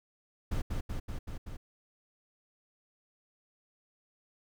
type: noise with echo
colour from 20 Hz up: brown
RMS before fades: -31 dBFS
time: 0.51-0.62 s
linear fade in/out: 10 ms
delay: 190 ms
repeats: 5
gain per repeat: -2 dB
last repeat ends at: 1.57 s
effects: none